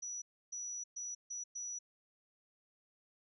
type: tone bursts at uneven times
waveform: sine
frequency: 5880 Hz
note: F#8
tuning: 12 cents flat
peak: -40 dBFS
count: 5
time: 0.02-0.22 / 0.52-0.84 / 0.96-1.15 / 1.3-1.44 / 1.55-1.79 s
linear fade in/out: 10 ms
effects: none